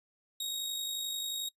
sawtooth tone with amplitude modulation, 3766 Hz, A#7, 17 cents sharp, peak -29 dBFS, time 0.4-1.49 s, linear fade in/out 5 ms, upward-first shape sine, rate 51.3 Hz, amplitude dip 40%, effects noise-tail reverb RT60 0.1 s tail -22 dB re dry + resampled to 32000 Hz

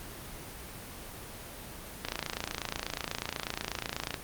click train, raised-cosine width 0.2 ms, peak -14 dBFS, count 60, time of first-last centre 2.05-4.142 s, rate 28.2 Hz, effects pink hiss -44 dBFS RMS until 4.23 s + Opus 24 kbps

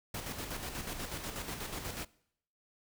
pink noise with tremolo, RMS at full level -39 dBFS, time 0.14-2.05 s, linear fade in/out 5 ms, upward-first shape square, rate 8.2 Hz, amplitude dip 45%, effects noise-tail reverb RT60 0.7 s tail -22 dB re dry

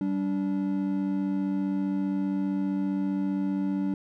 triangle tone pair together, 193.59 / 288.8 Hz, G3 / D4, -21 / -29 cents, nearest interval perfect fifth, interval 692 cents, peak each -26 dBFS, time 0.01-3.94 s, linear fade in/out 2 ms, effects none

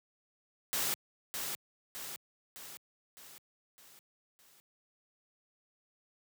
white noise with echo, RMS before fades -33 dBFS, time 0.73-0.94 s, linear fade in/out 0 ms, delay 610 ms, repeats 6, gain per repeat -5 dB, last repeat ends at 4.6 s, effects high-pass 100 Hz 12 dB/octave

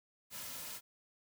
white noise with comb filter, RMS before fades -45 dBFS, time 0.3-0.81 s, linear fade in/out 50 ms, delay 2.6 ms, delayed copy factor -0.5, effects none

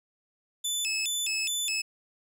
20% pulse tone with vibrato, 3018 Hz, F#7, 34 cents sharp, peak -22 dBFS, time 0.64-1.82 s, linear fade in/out 10 ms, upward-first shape square, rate 2.4 Hz, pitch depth 260 cents each way, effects none

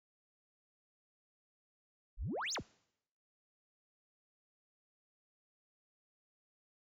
sine exponential two-way sweep, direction up then down, 30.31 to 7400 to 30.31 Hz, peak -35 dBFS, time 2.17-2.63 s, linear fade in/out 50 ms, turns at 2.54 s, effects noise-tail reverb RT60 0.8 s tail -25 dB re dry + tanh soft clip ceiling -33 dBFS

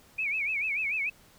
sine tone with vibrato, 2389 Hz, D7, 29 cents sharp, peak -27 dBFS, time 0.18-1.1 s, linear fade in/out 10 ms, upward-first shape sine, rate 6.8 Hz, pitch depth 160 cents each way, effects pink hiss -58 dBFS RMS until 1.38 s

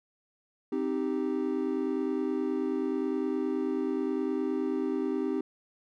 triangle chord, C minor, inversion none, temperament equal, 261.6 / 311.1 / 392 Hz, C4 / Eb4 / G4, 0 / 0 / 0 cents, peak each -30 dBFS, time 0.72-5.41 s, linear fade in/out 5 ms, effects none

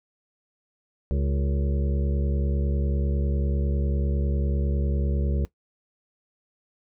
harmonic tone with a mistuned harmonic, 70 Hz, C#2, 18 cents sharp, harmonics 1 / 2 / 3 / 5 / 6 / 7 / 8, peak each -23 / -29 / -33 / -37 / -39 / -40 / -41 dBFS, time 1.11-5.45 s, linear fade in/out 0 ms, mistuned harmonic 7, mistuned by -65 cents, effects noise-tail reverb RT60 0.1 s tail -18 dB re dry

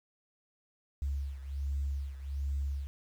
sine beating tone pair, 69.3 / 70.6 Hz, C#2 / C#2, 0 / +32 cents, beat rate 1.3 Hz, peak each -33 / -37 dBFS, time 1.02-2.87 s, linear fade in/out 0 ms, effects tanh soft clip ceiling -26 dBFS + 10-bit

